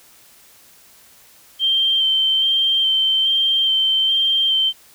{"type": "tone with vibrato", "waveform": "sine", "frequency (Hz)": 3136, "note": "G7", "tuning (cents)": 0, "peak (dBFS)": -14, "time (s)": [1.59, 4.73], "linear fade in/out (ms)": 50, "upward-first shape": "square", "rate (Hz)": 1.2, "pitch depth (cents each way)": 13, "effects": ["white hiss -49 dBFS RMS until 4.94 s"]}